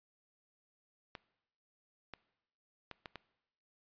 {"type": "clicks", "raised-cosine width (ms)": 0.3, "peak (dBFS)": -28, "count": 5, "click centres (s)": [1.152, 2.137, 2.913, 3.058, 3.157], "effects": ["noise-tail reverb RT60 0.9 s tail -20 dB re dry", "resampled to 11025 Hz"]}